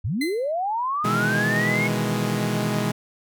sine linear sweep, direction up, 77 to 2204 Hz, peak -22 dBFS, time 0.04-1.88 s, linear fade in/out 10 ms
30% pulse tone with exponential decay, 2048 Hz, C7, 38 cents flat, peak -21 dBFS, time 0.21-0.52 s, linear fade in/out 5 ms, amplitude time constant 66 ms
sawtooth chord, E major seventh, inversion second, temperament equal, 123.47 / 155.56 / 164.81 / 207.7 Hz, B2 / D#3 / E3 / G#3, 0 / 0 / 0 / 0 cents, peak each -23 / -26 / -26 / -21 dBFS, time 1.04-2.92 s, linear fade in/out 10 ms
effects none

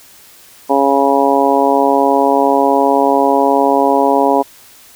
harmonic tone, 138.59 Hz, C#3, in tune, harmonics 2 / 3 / 4 / 5 / 6 / 7, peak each -16 / -16 / -16 / -16 / -16 / -16 dBFS, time 0.69-4.43 s, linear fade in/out 20 ms, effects white hiss -42 dBFS RMS until 4.95 s

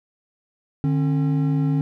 triangle tone pair together, 149.9 / 270.8 Hz, D3 / C#4, +36 / -40 cents, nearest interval minor seventh, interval 1024 cents, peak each -17 / -21 dBFS, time 0.84-1.81 s, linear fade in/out 0 ms, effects none

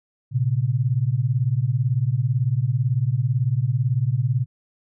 sine beating tone pair, 116 / 134 Hz, A#2 / C3, -8 / +42 cents, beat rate 18 Hz, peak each -21 dBFS, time 0.31-4.46 s, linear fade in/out 50 ms, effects none

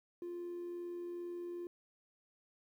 triangle tone with amplitude modulation, 349.2 Hz, F4, in tune, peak -36 dBFS, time 0.22-1.67 s, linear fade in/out 2 ms, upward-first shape sine, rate 82.4 Hz, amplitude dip 35%, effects tanh soft clip ceiling -36 dBFS + 12-bit

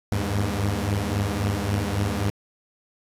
sawtooth tone cluster, 78.6 / 99.6 / 103.3 / 238.8 Hz, D#2 / G2 / G#2 / A#3, +18 / +28 / -9 / +42 cents, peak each -27 / -22 / -23 / -31 dBFS, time 0.12-2.3 s, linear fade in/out 0 ms, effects resampled to 32000 Hz + 8-bit

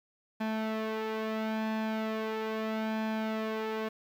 sawtooth tone with flanger, 219.3 Hz, A3, 6 cents flat, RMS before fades -33 dBFS, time 0.4-3.89 s, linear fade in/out 10 ms, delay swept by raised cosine 1.2 to 3.4 ms, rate 0.38 Hz, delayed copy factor +0.6, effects low-pass 3000 Hz 12 dB/octave + 10-bit

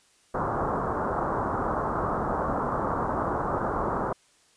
white low-pass noise, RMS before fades -28 dBFS, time 0.34-4.13 s, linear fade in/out 5 ms, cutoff 1300 Hz, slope 48 dB/octave, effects white hiss -62 dBFS RMS until 4.56 s + resampled to 22050 Hz

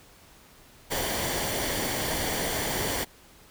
pink noise with comb filter, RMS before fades -29 dBFS, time 0.9-3.05 s, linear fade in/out 20 ms, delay 0.77 ms, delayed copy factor -0.5, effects pink hiss -54 dBFS RMS until 3.5 s

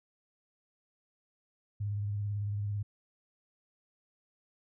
sine tone with vibrato, 102.6 Hz, G#2, 21 cents flat, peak -31 dBFS, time 1.8-2.83 s, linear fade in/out 10 ms, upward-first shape sine, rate 18 Hz, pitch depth 36 cents each way, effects none

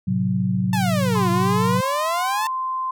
sine chord, F# diminished, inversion first, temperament equal, 110 / 130.81 / 185 Hz, A2 / C3 / F#3, 0 / 0 / 0 cents, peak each -25 / -25 / -20 dBFS, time 0.07-1.81 s, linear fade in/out 10 ms
sawtooth exponential two-way sweep, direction down then up, 898 to 339.8 to 898 Hz, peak -19 dBFS, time 0.73-2.47 s, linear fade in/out 2 ms, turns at 1.3 s
sine tone with pitch glide, 1031 to 1039.4 Hz, C6 to C6, -26 to -12 cents, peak -22 dBFS, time 1.15-2.91 s, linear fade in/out 5 ms, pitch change +14 cents, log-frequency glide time 2.04-2.52 s
effects none

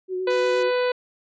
sine tone with vibrato, 370 Hz, F#4, in tune, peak -24 dBFS, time 0.08-0.72 s, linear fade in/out 50 ms, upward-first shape sine, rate 8.5 Hz, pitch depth 23 cents each way
harmonic tone, 497 Hz, B4, 11 cents sharp, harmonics 1 / 2 / 3 / 4 / 5 / 6 / 7 / 8 / 9, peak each -20 / -30 / -32 / -36 / -35 / -41 / -42 / -40 / -42 dBFS, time 0.27-0.92 s, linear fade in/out 5 ms
blue noise, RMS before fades -36 dBFS, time 0.3-0.63 s, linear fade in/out 5 ms
effects resampled to 16000 Hz

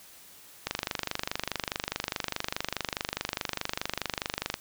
click train, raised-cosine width 0.2 ms, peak -11 dBFS, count 97, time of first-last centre 0.67-4.541 s, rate 24.8 Hz, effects white hiss -52 dBFS RMS until 4.6 s

